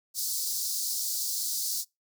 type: high-pass noise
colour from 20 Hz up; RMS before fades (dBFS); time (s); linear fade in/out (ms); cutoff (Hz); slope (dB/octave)
pink; -31; 0.14-1.85; 50; 4400; 48
effects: noise-tail reverb RT60 0.2 s tail -24 dB re dry